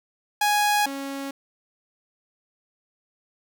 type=tone pair in turn; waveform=sawtooth; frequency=830.6 / 275.4 Hz; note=G#5 / C#4; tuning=0 / -11 cents; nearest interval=octave + perfect fifth; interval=1911 cents; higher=first; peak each=-15 / -26 dBFS; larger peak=first; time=0.41-0.86 / 0.86-1.31 s; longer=neither; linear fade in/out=5 ms; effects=none